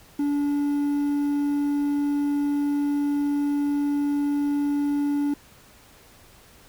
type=tone with quantisation; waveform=triangle; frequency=288.1 Hz; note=D4; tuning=33 cents flat; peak=-19 dBFS; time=0.19-5.34 s; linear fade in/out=5 ms; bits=8; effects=pink hiss -52 dBFS RMS until 6.68 s